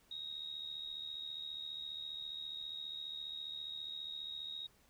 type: tone with amplitude modulation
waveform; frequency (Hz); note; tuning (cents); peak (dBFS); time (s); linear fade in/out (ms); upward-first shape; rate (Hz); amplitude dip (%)
sine; 3763; A#7; +16; -39; 0.11-4.67; 5; sine; 74.8; 65
effects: pink hiss -69 dBFS RMS until 4.89 s